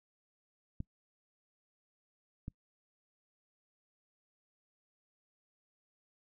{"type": "clicks", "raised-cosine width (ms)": 5, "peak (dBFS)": [-26, -28], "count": 2, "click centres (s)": [0.804, 2.481], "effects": ["noise-tail reverb RT60 0.1 s tail -26 dB re dry"]}